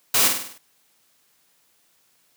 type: noise with echo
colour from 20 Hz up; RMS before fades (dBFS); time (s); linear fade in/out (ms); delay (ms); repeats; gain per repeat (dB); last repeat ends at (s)
white; -18; 0.14-0.28; 5; 50; 6; -5; 0.58
effects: white hiss -63 dBFS RMS until 2.36 s + high-pass 100 Hz 12 dB/octave